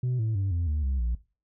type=tone with pitch steps; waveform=sine; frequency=125.5 / 110.52 / 97.33 / 85.72 / 75.49 / 66.48 / 58.55 Hz; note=B2 / A2 / G2 / F2 / D2 / C2 / A#1; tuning=+28 / +8 / -12 / -32 / +48 / +28 / +8 cents; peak=-22 dBFS; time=0.03-1.15 s; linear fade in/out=5 ms; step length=160 ms; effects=noise-tail reverb RT60 0.3 s tail -18 dB re dry + tanh soft clip ceiling -23 dBFS